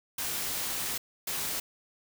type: noise bursts at uneven times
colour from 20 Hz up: white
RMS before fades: -33 dBFS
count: 2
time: 0.18-0.98 / 1.27-1.6 s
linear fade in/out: 5 ms
effects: none